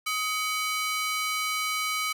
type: ring-modulated tone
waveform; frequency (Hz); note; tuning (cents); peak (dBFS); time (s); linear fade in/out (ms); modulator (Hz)
sawtooth; 1760; A6; 0; -20; 0.06-2.13; 10; 500
effects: none